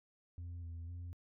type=tone with pitch steps; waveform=sine; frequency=86.5 / 83.8 / 87.3 Hz; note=F2 / E2 / F2; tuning=-16 / +29 / 0 cents; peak=-40 dBFS; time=0.38-1.13 s; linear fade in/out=0 ms; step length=250 ms; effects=tanh soft clip ceiling -42 dBFS